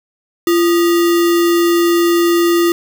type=tone with sample-and-hold; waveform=sine; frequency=342.5 Hz; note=F4; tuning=34 cents flat; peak=-9 dBFS; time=0.47-2.72 s; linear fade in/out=2 ms; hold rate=1575 Hz; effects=none